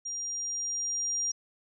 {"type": "tone with level ramp", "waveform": "sine", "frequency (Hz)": 5700, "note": "F8", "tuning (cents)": 34, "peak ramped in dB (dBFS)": [-33, -27], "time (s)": [0.05, 1.32], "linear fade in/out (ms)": 10, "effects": []}